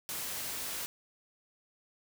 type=noise; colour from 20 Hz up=white; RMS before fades=-38 dBFS; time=0.09-0.86 s; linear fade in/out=0 ms; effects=none